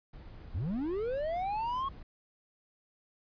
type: noise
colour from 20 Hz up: brown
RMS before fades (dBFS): -47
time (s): 0.13-2.03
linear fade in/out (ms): 5
type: linear sweep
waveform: triangle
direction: up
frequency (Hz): 65.41 to 1108.7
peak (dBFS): -29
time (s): 0.54-1.89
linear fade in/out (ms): 10
effects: resampled to 11025 Hz

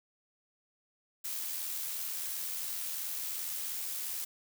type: noise with amplitude modulation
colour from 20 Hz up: blue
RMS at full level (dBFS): -36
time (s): 1.24-4.25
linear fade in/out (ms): 10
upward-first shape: sine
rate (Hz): 82.8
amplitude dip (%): 30
effects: none

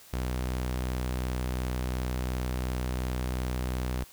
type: tone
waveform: sawtooth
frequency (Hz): 62.8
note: B1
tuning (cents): +30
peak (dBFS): -25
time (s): 0.13-4.04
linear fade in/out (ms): 5
effects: white hiss -53 dBFS RMS until 4.12 s

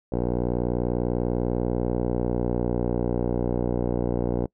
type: tone with low-pass filter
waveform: 10% pulse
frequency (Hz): 60.2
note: B1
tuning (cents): -44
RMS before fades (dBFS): -25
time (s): 0.12-4.46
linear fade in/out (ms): 5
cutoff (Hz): 560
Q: 5.4
effects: noise-tail reverb RT60 0.1 s tail -26 dB re dry

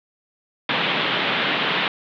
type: band-pass noise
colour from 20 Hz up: white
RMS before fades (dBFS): -22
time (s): 0.69-1.88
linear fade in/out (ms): 2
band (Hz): 130 to 3600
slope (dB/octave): 48
effects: none

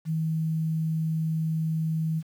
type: tone with quantisation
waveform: sine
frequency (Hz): 160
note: D#3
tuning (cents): +49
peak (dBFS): -24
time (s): 0.05-2.23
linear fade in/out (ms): 50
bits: 9
effects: none

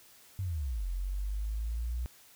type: linear two-way sweep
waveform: sine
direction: down then up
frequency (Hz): 99.1 to 43.65 to 61.3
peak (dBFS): -31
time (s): 0.39-2.06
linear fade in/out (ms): 0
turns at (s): 0.87
effects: white hiss -58 dBFS RMS until 2.35 s

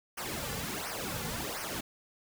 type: noise with flanger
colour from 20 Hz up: pink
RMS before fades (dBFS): -37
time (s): 0.17-1.81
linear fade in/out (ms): 10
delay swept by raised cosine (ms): 0.26 to 3.16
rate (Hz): 1.4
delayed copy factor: -0.85
effects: none

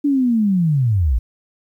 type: linear sweep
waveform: sine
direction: down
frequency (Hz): 293.7 to 51.1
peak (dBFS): -13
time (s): 0.04-1.19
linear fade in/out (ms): 10
effects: 9-bit

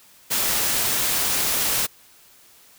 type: noise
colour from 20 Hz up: white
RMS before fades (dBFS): -22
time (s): 0.3-1.87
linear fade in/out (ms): 20
effects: white hiss -52 dBFS RMS until 2.78 s

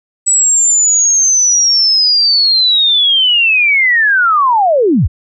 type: linear sweep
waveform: sine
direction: down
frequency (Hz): 7902 to 46.25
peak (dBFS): -7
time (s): 0.26-5.08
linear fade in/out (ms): 20
effects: none

